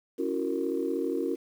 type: chord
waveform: sine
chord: F# dominant seventh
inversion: second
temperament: just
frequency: 277.5 / 333 / 370 / 462.5 Hz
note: C#4 / E4 / F#4 / A#4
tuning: +2 / +18 / 0 / -14 cents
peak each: -32 dBFS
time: 0.18-1.36 s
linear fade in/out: 20 ms
effects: tanh soft clip ceiling -16 dBFS + 9-bit